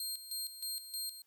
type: tone with tremolo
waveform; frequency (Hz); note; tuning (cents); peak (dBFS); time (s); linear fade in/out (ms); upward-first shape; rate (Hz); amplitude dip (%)
20% pulse; 4200; C8; +6; -31; 0-1.22; 2; square; 3.2; 70
effects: white hiss -75 dBFS RMS until 1.26 s